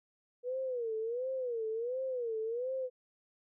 sine tone with vibrato, 480.9 Hz, B4, 46 cents flat, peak -33 dBFS, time 0.43-2.9 s, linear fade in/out 50 ms, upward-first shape sine, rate 1.4 Hz, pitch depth 160 cents each way, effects none

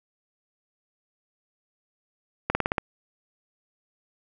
slowing click train, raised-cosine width 0.5 ms, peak -8 dBFS, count 6, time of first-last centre 2.5-2.782 s, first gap 50 ms, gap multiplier 1.06, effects none

